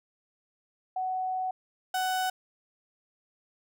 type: tone pair in turn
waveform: sine / 35% pulse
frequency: 746 / 746 Hz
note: F#5 / F#5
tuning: +14 / +14 cents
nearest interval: unison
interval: 0 cents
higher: neither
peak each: -28 / -25 dBFS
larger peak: second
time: 0.96-1.51 / 1.94-2.3 s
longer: first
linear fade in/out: 5 ms
effects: none